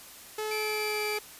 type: tone with pitch glide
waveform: sawtooth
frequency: 430 to 422.4 Hz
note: A4 to G#4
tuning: -40 to +29 cents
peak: -27 dBFS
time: 0.38-1.19 s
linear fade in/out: 5 ms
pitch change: -31 cents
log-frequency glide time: 0.52-1.03 s
type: tone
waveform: 30% pulse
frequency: 2337 Hz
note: D7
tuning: 9 cents flat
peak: -30 dBFS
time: 0.51-1.18 s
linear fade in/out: 5 ms
effects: white hiss -48 dBFS RMS until 1.39 s + resampled to 32000 Hz